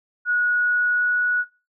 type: tone with pitch glide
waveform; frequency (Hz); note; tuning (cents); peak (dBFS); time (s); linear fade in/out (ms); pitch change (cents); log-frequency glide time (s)
sine; 1457 to 1466.3; F#6 to F#6; -27 to -16; -18; 0.25-1.45; 50; +11; 0.51-1.21
effects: noise-tail reverb RT60 0.3 s tail -19 dB re dry